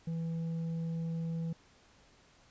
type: tone with tanh clipping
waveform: triangle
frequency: 164.81 Hz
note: E3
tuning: in tune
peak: -34 dBFS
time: 0.07-1.53 s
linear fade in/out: 5 ms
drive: 9 dB
effects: pink hiss -63 dBFS RMS until 2.5 s + resampled to 16000 Hz